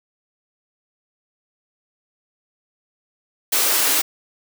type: high-pass noise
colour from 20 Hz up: white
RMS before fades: -18 dBFS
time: 3.52-4.02 s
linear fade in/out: 10 ms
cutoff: 260 Hz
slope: 96 dB/octave
effects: none